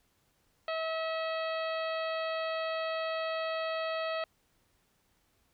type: harmonic tone with a mistuned harmonic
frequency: 645 Hz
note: E5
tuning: 38 cents flat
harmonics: 1 / 2 / 3 / 4 / 5 / 6 / 7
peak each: -33 / -38 / -42 / -43 / -46 / -49 / -49 dBFS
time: 0.68-4.24 s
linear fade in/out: 2 ms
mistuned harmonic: 7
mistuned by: -34 cents
effects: pink hiss -72 dBFS RMS until 5.53 s